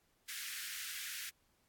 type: high-pass noise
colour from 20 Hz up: pink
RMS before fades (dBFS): -44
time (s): 0.28-1.3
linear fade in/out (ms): 10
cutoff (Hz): 1500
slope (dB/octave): 48
effects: pink hiss -75 dBFS RMS until 1.68 s + AAC 64 kbps